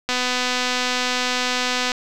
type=click train; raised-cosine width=0.2 ms; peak=-5 dBFS; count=458; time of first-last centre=0.09-1.918 s; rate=250 Hz; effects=none